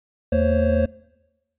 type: tone cluster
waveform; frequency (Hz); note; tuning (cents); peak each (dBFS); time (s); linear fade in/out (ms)
triangle; 81.5 / 226.4 / 524 / 553; E2 / A3 / C5 / C#5; -19 / +50 / +2 / -4; -20; 0.32-0.86; 5
effects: noise-tail reverb RT60 1.0 s tail -22 dB re dry + resampled to 8000 Hz